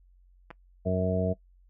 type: clicks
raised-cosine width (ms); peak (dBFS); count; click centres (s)
0.5; -28; 2; 0.505 / 0.511
type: harmonic tone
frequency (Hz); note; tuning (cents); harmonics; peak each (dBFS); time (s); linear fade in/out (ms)
92.5; F#2; 0; 1 / 2 / 3 / 4 / 5 / 6 / 7; -30 / -29 / -38 / -40 / -31 / -41 / -30; 0.85-1.34; 20
effects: noise-tail reverb RT60 0.1 s tail -21 dB re dry + added 45 Hz sine -56 dBFS peak until 1.69 s